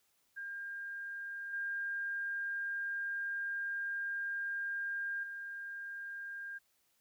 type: tone with level steps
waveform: sine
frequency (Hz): 1605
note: G6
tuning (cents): +40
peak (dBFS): -40 / -35 / -41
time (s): 0.36-6.59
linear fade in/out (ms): 20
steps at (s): 1.53 / 5.23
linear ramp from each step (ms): 5
effects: white hiss -75 dBFS RMS until 7 s